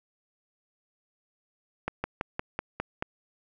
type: slowing click train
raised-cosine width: 0.5 ms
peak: -14 dBFS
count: 7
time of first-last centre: 1.88-3.025 s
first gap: 160 ms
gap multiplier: 1.07
effects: none